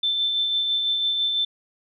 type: tone with tremolo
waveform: sine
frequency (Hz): 3541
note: A7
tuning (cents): +10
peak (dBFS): -19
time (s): 0.03-1.45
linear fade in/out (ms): 5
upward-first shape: sine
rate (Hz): 6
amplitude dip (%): 30
effects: none